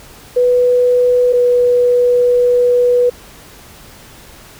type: tone pair in turn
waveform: sine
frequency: 493.9 / 489.9 Hz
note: B4 / B4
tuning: 0 / -14 cents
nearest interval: unison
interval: 14 cents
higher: first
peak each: -8 dBFS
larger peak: neither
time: 0.36-1.33 / 1.33-3.1 s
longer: second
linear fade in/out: 10 ms
effects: pink hiss -39 dBFS RMS until 4.59 s